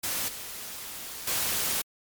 white noise with level steps, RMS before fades -30 / -39 / -28 dBFS, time 0.03-1.82 s, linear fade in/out 10 ms, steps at 0.28 / 1.27 s, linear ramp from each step 5 ms, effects MP3 96 kbps

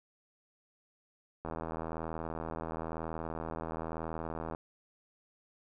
click train, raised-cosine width 1 ms, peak -24 dBFS, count 252, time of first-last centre 1.45-4.549 s, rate 81 Hz, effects none

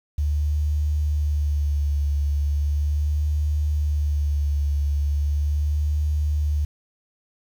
sine tone with vibrato, 73.42 Hz, D2, in tune, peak -19 dBFS, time 0.18-6.65 s, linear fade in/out 5 ms, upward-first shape sine, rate 0.38 Hz, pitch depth 34 cents each way, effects 8-bit

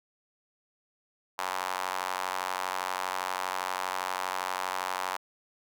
square tone with high-pass filter, 46.25 Hz, F#1, in tune, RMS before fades -33 dBFS, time 1.38-5.17 s, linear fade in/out 10 ms, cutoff 940 Hz, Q 2.5, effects none

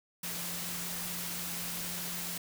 sine tone in noise, 174.61 Hz, F3, in tune, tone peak -45 dBFS, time 0.23-2.38 s, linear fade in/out 5 ms, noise white, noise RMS -38 dBFS, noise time 0.23-2.38 s, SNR -10 dB, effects none

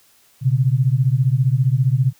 sine beating tone pair, 123.6 / 138.6 Hz, B2 / C#3, +2 / 0 cents, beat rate 15 Hz, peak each -16 / -17 dBFS, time 0.41-2.13 s, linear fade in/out 50 ms, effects white hiss -55 dBFS RMS until 2.19 s

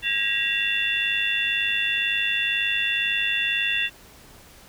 sine tone cluster, 1631 / 1902 / 2649 / 2751 / 3486 Hz, G#6 / A#6 / E7 / F7 / A7, -32 / +34 / +8 / -27 / -17 cents, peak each -32 / -28 / -31 / -24 / -28 dBFS, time 0.02-3.9 s, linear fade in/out 50 ms, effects pink hiss -49 dBFS RMS until 4.68 s

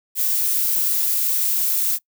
violet noise, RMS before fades -20 dBFS, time 0.15-1.99 s, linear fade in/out 50 ms, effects noise-tail reverb RT60 0.1 s tail -23 dB re dry

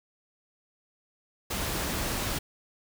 pink noise, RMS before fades -31 dBFS, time 1.5-2.39 s, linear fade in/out 10 ms, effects none

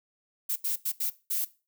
violet noise bursts at uneven times, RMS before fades -29 dBFS, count 5, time 0.49-0.56 / 0.64-0.76 / 0.85-0.92 / 1-1.1 / 1.3-1.45 s, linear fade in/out 10 ms, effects noise-tail reverb RT60 0.3 s tail -18 dB re dry

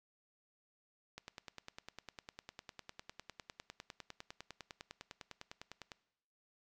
click train, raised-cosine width 0.2 ms, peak -29 dBFS, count 48, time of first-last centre 1.18-5.918 s, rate 9.92 Hz, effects noise-tail reverb RT60 0.8 s tail -20 dB re dry

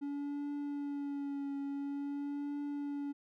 triangle tone with vibrato, 283.9 Hz, C#4, 41 cents sharp, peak -34 dBFS, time 0.01-3.13 s, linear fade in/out 20 ms, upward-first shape triangle, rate 0.48 Hz, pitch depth 30 cents each way, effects none

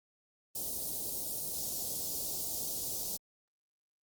white band-stop noise, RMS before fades -37 dBFS, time 0.55-3.17 s, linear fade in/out 5 ms, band 690 to 4500 Hz, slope 24 dB/octave, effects Opus 32 kbps

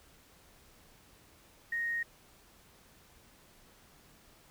sine tone with quantisation, 1864.7 Hz, A#6, in tune, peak -31 dBFS, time 1.72-2.03 s, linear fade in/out 5 ms, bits 10, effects pink hiss -61 dBFS RMS until 4.5 s

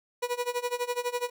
30% pulse tone with tremolo, 487.7 Hz, B4, 22 cents flat, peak -23 dBFS, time 0.22-1.3 s, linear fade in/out 10 ms, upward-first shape sine, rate 12 Hz, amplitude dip 90%, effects none

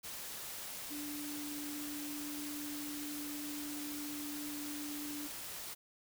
sine tone in noise, 293.7 Hz, D4, in tune, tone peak -42 dBFS, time 0.9-5.28 s, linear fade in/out 20 ms, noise white, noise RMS -45 dBFS, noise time 0.03-5.75 s, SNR 0 dB, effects none

